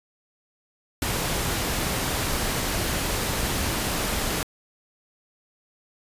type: noise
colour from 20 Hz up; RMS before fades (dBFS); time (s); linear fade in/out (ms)
pink; -26; 1.02-4.43; 2
effects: resampled to 32000 Hz